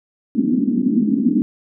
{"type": "band-pass noise", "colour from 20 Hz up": "white", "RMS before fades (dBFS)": -17, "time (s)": [0.35, 1.42], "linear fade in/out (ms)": 0, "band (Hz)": [210, 280], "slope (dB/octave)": 48, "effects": []}